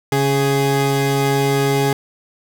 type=tone pair together; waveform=30% pulse; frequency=138.59 / 414.9 Hz; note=C#3 / G#4; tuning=0 / -2 cents; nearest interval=octave + perfect fifth; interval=1898 cents; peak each=-15 dBFS; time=0.12-1.93 s; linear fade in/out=2 ms; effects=none